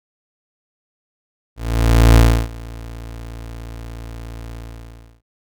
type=tone with ADSR envelope; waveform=30% pulse; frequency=56.9 Hz; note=A#1; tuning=41 cents flat; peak=-3 dBFS; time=1.56-5.22 s; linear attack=600 ms; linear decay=320 ms; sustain=-24 dB; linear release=670 ms; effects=none